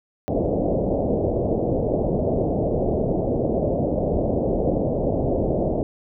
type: low-pass noise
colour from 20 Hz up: white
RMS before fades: -22 dBFS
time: 0.28-5.83 s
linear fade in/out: 0 ms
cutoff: 650 Hz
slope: 48 dB/octave
effects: none